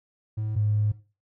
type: tone pair in turn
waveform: triangle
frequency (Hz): 107.9 / 105.31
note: A2 / G#2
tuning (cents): -33 / +25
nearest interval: unison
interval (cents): 42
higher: first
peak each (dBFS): -24 / -17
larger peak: second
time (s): 0.37-0.56 / 0.56-0.92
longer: second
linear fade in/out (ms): 10
effects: noise-tail reverb RT60 0.3 s tail -18 dB re dry + tanh soft clip ceiling -18 dBFS